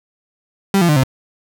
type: tone with pitch steps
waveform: 35% pulse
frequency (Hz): 196 / 171.62 / 150.27 / 131.57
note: G3 / F3 / D3 / C3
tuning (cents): 0 / -30 / +40 / +10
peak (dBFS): -9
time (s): 0.74-1.036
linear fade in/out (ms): 2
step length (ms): 74
effects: none